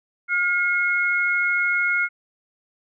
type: tone pair together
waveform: sine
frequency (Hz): 1420 / 2167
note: F6 / C#7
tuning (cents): +28 / -40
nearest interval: perfect fifth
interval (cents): 732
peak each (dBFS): -21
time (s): 0.28-2.09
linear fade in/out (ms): 50
effects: none